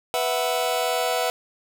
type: chord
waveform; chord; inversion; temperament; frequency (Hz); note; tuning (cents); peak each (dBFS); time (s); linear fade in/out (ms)
sawtooth; B suspended fourth; none; just; 493.9 / 658.5 / 740.8; B4 / E5 / F#5; 0 / -2 / +2; -22; 0.14-1.3; 0
effects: none